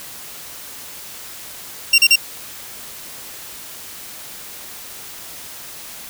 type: tone bursts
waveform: 25% pulse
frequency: 2758 Hz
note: F7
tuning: 22 cents flat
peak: -4 dBFS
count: 3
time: 1.93-2.158 s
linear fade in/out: 5 ms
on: 52 ms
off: 36 ms
effects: white hiss -35 dBFS RMS until 6.09 s